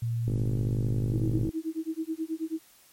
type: tone with pitch glide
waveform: sine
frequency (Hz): 116.54 to 118.44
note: A#2 to A#2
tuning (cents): 0 to +28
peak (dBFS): -26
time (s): 0.02-1.46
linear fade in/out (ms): 5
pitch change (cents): +28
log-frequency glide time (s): 0.36-0.49
type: click train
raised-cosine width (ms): 3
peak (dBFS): -19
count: 63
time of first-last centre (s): 0.28-1.491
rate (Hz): 51.2
type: tone with tremolo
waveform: sine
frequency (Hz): 320.9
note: E4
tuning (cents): -46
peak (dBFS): -26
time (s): 1.12-2.61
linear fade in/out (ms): 50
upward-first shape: sine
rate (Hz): 9.3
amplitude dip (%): 100
effects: white hiss -58 dBFS RMS until 2.92 s + MP3 64 kbps